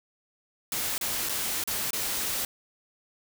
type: noise with dropouts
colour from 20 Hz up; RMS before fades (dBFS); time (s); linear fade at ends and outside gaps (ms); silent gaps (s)
white; -30; 0.72-2.45; 2; 0.98-1.011 / 1.289-1.293 / 1.638-1.675 / 1.907-1.931
effects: none